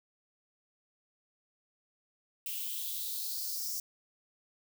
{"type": "noise with high-pass filter sweep", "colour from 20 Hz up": "violet", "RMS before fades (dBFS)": -37, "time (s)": [2.46, 3.8], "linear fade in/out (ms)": 2, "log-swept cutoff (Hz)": [2700, 5700], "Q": 4.8, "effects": []}